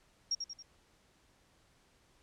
sine tone with echo, 5588 Hz, F8, in tune, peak -29 dBFS, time 0.31-0.35 s, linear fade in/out 5 ms, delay 92 ms, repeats 3, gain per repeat -6 dB, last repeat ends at 0.626 s, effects pink hiss -68 dBFS RMS until 2.22 s + low-pass 9000 Hz 12 dB/octave

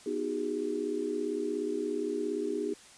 sine chord, G# minor seventh, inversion first, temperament equal with one note detuned, 246.9 / 311.1 / 370 / 407.2 Hz, B3 / D#4 / F#4 / G#4, 0 / 0 / 0 / -34 cents, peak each -39 / -35 / -37 / -33 dBFS, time 0.06-2.74 s, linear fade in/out 5 ms, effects white hiss -54 dBFS RMS until 2.97 s + resampled to 22050 Hz

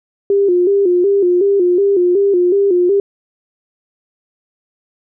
sine tone with vibrato, 376.8 Hz, F#4, 32 cents sharp, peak -9 dBFS, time 0.3-3 s, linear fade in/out 2 ms, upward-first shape square, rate 2.7 Hz, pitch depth 100 cents each way, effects none

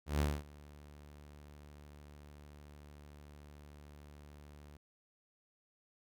sawtooth tone with ADSR envelope, 73.42 Hz, D2, in tune, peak -25 dBFS, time 0.06-4.77 s, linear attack 140 ms, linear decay 230 ms, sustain -24 dB, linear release 6 ms, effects none

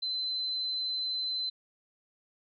sine tone, 4056 Hz, B7, 45 cents sharp, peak -30 dBFS, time 0.02-1.5 s, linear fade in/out 10 ms, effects none

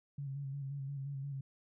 sine tone with vibrato, 138.59 Hz, C#3, in tune, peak -38 dBFS, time 0.18-1.41 s, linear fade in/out 5 ms, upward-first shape square, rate 5.7 Hz, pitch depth 37 cents each way, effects none

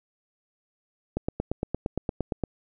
click train, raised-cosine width 2 ms, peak -13 dBFS, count 12, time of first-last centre 1.17-2.437 s, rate 8.68 Hz, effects none

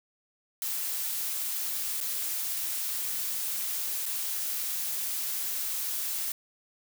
blue noise with dropouts, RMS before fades -32 dBFS, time 0.62-6.32 s, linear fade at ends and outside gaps 1 ms, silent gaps 2.004-2.011 / 4.056-4.062 s, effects none

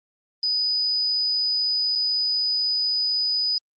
sine tone with dropouts, 4978 Hz, D#8, in tune, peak -20 dBFS, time 0.43-3.58 s, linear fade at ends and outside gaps 1 ms, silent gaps 1.953-1.957 s, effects Opus 32 kbps

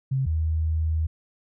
sine tone pair in turn, 133.3 / 79.49 Hz, C3 / D#2, +33 / +38 cents, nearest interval major sixth, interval 895 cents, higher first, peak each -21 dBFS, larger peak neither, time 0.11-0.26 / 0.26-1.07 s, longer second, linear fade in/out 10 ms, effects none

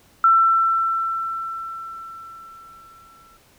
sine tone with exponential decay, 1340 Hz, E6, 28 cents sharp, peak -10 dBFS, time 0.24-3.37 s, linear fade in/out 2 ms, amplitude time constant 680 ms, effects pink hiss -55 dBFS RMS until 3.58 s

